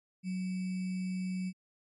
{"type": "tone with sample-and-hold", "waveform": "sine", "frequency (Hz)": 185, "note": "F#3", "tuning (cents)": 0, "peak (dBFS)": -32, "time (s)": [0.23, 1.53], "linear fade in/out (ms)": 50, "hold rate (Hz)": 2450, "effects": ["MP3 48 kbps"]}